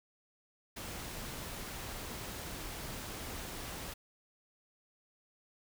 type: noise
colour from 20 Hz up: pink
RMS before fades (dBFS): -43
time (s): 0.76-3.94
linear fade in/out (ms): 10
effects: none